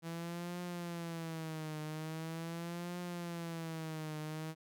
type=tone with vibrato; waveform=sawtooth; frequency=164.81 Hz; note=E3; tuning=in tune; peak=-36 dBFS; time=0.02-4.55 s; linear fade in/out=50 ms; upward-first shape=triangle; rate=0.42 Hz; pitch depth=130 cents each way; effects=none